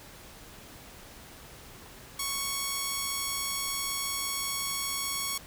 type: tone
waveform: 5% pulse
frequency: 1108.7 Hz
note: C#6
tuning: in tune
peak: -18 dBFS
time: 2.19-5.38 s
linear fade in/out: 5 ms
effects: pink hiss -49 dBFS RMS until 5.46 s